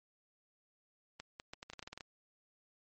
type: clicks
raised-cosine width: 0.2 ms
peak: -28 dBFS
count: 12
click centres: 1.2 / 1.399 / 1.535 / 1.629 / 1.7 / 1.734 / 1.793 / 1.827 / 1.875 / 1.93 / 1.976 / 2.008 s
effects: MP3 32 kbps